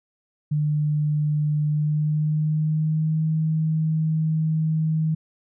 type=tone with pitch glide; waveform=sine; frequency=150 to 157.91 Hz; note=D3 to D#3; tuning=+37 to +26 cents; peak=-19 dBFS; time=0.51-5.15 s; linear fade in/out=10 ms; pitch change=+89 cents; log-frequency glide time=1.68-3.24 s; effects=none